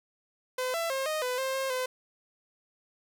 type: tone with pitch steps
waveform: sawtooth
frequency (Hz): 509 / 668 / 535 / 620 / 501 / 529 / 534 / 510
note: C5 / E5 / C5 / D#5 / B4 / C5 / C5 / C5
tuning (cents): -48 / +23 / +38 / -6 / +25 / +19 / +35 / -44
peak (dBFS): -25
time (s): 0.58-1.86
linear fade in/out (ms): 5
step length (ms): 160
effects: none